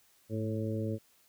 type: harmonic tone with a mistuned harmonic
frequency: 110 Hz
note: A2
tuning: in tune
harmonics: 1 / 2 / 3 / 4 / 5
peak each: -34 / -37 / -39 / -40 / -41 dBFS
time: 0.29-0.99 s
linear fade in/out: 50 ms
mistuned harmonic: 1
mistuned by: -48 cents
effects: white hiss -66 dBFS RMS until 1.28 s